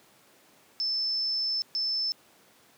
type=tone bursts at uneven times; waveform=sine; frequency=5274 Hz; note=E8; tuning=in tune; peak=-26 dBFS; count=2; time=0.8-1.62 / 1.75-2.12 s; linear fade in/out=0 ms; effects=pink hiss -59 dBFS RMS until 2.77 s + high-pass 200 Hz 12 dB/octave